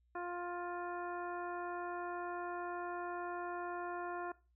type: harmonic tone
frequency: 351.6 Hz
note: F4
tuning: 12 cents sharp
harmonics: 1 / 2 / 3 / 4 / 5 / 7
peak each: -43 / -44 / -46 / -48 / -53 / -61 dBFS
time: 0.15-4.32 s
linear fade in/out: 5 ms
effects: noise-tail reverb RT60 0.3 s tail -19 dB re dry + added 60 Hz sine -70 dBFS peak until 4.55 s